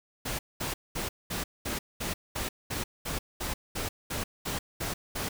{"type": "noise bursts", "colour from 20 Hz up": "pink", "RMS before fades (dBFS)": -33, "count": 15, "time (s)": [0.25, 5.29], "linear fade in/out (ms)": 10, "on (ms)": 140, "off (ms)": 210, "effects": []}